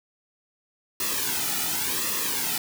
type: noise with flanger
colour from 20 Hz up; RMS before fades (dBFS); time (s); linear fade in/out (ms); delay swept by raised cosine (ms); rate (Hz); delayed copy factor
white; -27; 1-2.58; 2; 1.3 to 1.89; 0.9; -0.75
effects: none